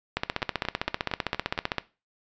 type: two click trains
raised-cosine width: 0.3 ms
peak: -14 / -9 dBFS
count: 6 / 26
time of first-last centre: 0.42-1.577 / 0.17-1.783 s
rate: 4.32 / 15.5 Hz
effects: noise-tail reverb RT60 0.3 s tail -18 dB re dry + resampled to 16000 Hz